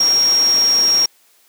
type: tone in noise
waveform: sine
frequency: 5588 Hz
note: F8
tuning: in tune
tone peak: -11 dBFS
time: 0-1.06 s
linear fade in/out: 5 ms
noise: pink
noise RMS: -26 dBFS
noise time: 0-1.06 s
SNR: +12 dB
effects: white hiss -54 dBFS RMS until 1.48 s + high-pass 300 Hz 12 dB/octave